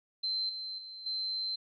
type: tone with level steps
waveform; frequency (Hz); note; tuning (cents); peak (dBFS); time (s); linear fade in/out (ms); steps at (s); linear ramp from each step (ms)
sine; 4099; C8; -36; -30 / -37 / -43 / -32; 0.23-1.56; 10; 0.49 / 0.78 / 1.06; 5
effects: none